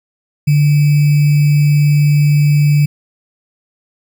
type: tone with sample-and-hold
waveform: sine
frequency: 146.83 Hz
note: D3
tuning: in tune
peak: -7 dBFS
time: 0.47-2.86 s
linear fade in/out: 10 ms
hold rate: 2450 Hz
effects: none